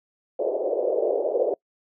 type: band-pass noise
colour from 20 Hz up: white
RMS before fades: -24 dBFS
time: 0.39-1.54 s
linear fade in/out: 2 ms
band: 390 to 600 Hz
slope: 48 dB/octave
effects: noise-tail reverb RT60 0.1 s tail -26 dB re dry